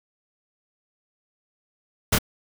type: noise with echo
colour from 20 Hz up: pink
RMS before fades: -18 dBFS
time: 2.12-2.16 s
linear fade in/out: 10 ms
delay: 27 ms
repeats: 1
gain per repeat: -2 dB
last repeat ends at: 2.187 s
effects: none